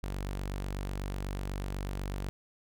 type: tone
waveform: sawtooth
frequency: 48.09 Hz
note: G1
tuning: 32 cents flat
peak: -30 dBFS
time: 0.03-2.29 s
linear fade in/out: 0 ms
effects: none